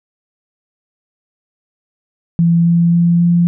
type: tone with pitch steps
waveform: sine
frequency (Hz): 168.9 / 170.07 / 171.26 / 172.45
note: E3 / F3 / F3 / F3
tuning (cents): +42 / -46 / -34 / -22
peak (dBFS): -8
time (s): 2.39-3.47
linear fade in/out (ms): 0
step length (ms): 270
effects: none